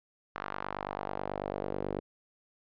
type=tone with band-pass filter sweep; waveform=sawtooth; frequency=49.15 Hz; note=G1; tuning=5 cents sharp; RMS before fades=-37 dBFS; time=0.35-2 s; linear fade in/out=10 ms; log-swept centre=1300 to 420 Hz; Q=1.7; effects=resampled to 11025 Hz

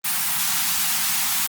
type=band-stop noise; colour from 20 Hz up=white; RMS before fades=-22 dBFS; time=0.04-1.47 s; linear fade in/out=10 ms; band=250 to 710 Hz; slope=96 dB/octave; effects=high-pass 150 Hz 12 dB/octave + Opus 24 kbps

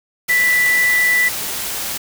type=tone in noise; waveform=sine; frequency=1975.5 Hz; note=B6; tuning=in tune; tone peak=-12 dBFS; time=0.29-1.29 s; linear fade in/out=10 ms; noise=white; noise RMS=-24 dBFS; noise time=0.28-1.98 s; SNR=+9 dB; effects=none

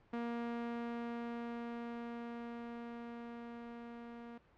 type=tone with level ramp; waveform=sawtooth; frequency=235.5 Hz; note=A#3; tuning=18 cents sharp; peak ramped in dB=-33 to -44 dBFS; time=0.13-4.38 s; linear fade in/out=5 ms; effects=pink hiss -67 dBFS RMS until 4.57 s + low-pass 2000 Hz 12 dB/octave

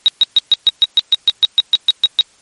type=tone bursts; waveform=sine; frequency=3800 Hz; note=A#7; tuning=33 cents sharp; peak=-5 dBFS; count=15; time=0.06-2.21 s; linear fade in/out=0 ms; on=22 ms; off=130 ms; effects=white hiss -50 dBFS RMS until 2.41 s + MP3 48 kbps

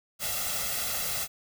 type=noise with comb filter; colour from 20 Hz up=white; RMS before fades=-31 dBFS; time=0.19-1.28 s; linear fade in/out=50 ms; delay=1.5 ms; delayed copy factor=+0.8; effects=none

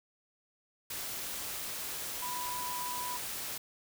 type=tone in noise; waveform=sine; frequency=986 Hz; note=B5; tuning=3 cents flat; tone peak=-37 dBFS; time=2.22-3.17 s; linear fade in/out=5 ms; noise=white; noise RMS=-39 dBFS; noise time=0.9-3.58 s; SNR=-1 dB; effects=none

